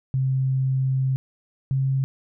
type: tone pair in turn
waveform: sine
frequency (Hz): 132.2 / 134.2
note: C3 / C3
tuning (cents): +18 / +44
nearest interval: unison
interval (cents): 26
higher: second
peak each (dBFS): -19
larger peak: neither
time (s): 0.14-1.16 / 1.71-2.04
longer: first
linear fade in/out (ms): 0
effects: none